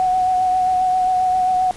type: tone with vibrato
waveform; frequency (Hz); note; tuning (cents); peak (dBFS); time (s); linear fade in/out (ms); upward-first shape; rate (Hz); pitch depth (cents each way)
sine; 740; F#5; 0; -14; 0-1.71; 0; sine; 7.5; 18
effects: pink hiss -39 dBFS RMS until 1.76 s + resampled to 24000 Hz